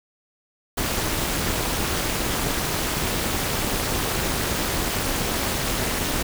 pink noise with amplitude modulation, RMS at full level -21 dBFS, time 0.77-6.23 s, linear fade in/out 10 ms, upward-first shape sine, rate 290 Hz, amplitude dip 80%, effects none

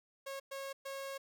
sawtooth tone bursts at uneven times, 546 Hz, C#5, 26 cents flat, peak -37 dBFS, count 3, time 0.26-0.4 / 0.51-0.73 / 0.85-1.18 s, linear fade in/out 10 ms, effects 12-bit

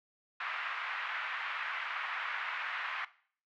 pink band-pass noise, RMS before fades -38 dBFS, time 0.4-3.05 s, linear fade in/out 5 ms, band 1100 to 2500 Hz, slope 24 dB/octave, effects noise-tail reverb RT60 0.5 s tail -18 dB re dry

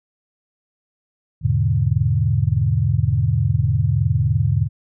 sine chord, E dominant seventh, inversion none, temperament equal, 82.41 / 103.83 / 123.47 / 146.83 Hz, E2 / G#2 / B2 / D3, 0 / 0 / 0 / 0 cents, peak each -23 / -19 / -20 / -21 dBFS, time 1.41-4.69 s, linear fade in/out 50 ms, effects none

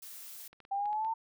blue noise, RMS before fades -47 dBFS, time 0.02-0.48 s, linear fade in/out 5 ms
clicks, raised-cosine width 0.3 ms, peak -38 dBFS, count 6, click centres 0.53 / 0.603 / 0.651 / 0.857 / 0.93 / 1.048 s
sine exponential sweep, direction up, 783 to 910 Hz, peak -30 dBFS, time 0.71-1.14 s, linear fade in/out 10 ms
effects none

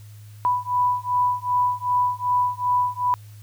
sine beating tone pair, 987.8 / 990.4 Hz, B5 / B5, 0 / +5 cents, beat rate 2.6 Hz, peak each -22 / -22 dBFS, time 0.45-3.14 s, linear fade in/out 0 ms, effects added 105 Hz sine -40 dBFS peak until 3.42 s + white hiss -55 dBFS RMS until 3.42 s

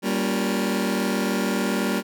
sawtooth chord, G half-diminished seventh, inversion none, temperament just, 196 / 235.2 / 282.2 / 352.8 Hz, G3 / Bb3 / Db4 / F4, 0 / +16 / +31 / +18 cents, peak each -21 / -22 / -26 / -26 dBFS, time 0.02-2.03 s, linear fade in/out 50 ms, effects none

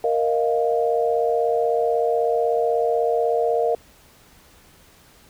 sine chord, Bb suspended fourth, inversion none, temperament equal, 466.2 / 622.3 / 698.5 Hz, Bb4 / Eb5 / F5, 0 / 0 / 0 cents, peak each -20 / -24 / -23 dBFS, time 0.04-3.75 s, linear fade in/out 2 ms, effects pink hiss -52 dBFS RMS until 5.29 s

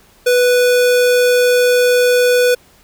square tone, 493.4 Hz, B4, 2 cents flat, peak -10 dBFS, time 0.26-2.55 s, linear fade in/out 10 ms, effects pink hiss -49 dBFS RMS until 2.83 s

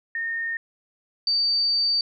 sine tone pair in turn, 1834 / 4612 Hz, A#6 / D8, -29 / -32 cents, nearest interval octave + major third, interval 1597 cents, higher second, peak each -25 / -19 dBFS, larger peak second, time 0.15-0.57 / 1.27-2.01 s, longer second, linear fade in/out 2 ms, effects none

